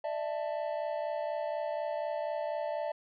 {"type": "chord", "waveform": "triangle", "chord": "D suspended second", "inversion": "none", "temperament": "equal with one note detuned", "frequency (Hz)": [595.2, 659.3, 880], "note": ["D5", "E5", "A5"], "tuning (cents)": [23, 0, 0], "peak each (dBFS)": [-33, -34, -38], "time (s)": [0.04, 2.92], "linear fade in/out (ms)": 5, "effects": ["resampled to 11025 Hz"]}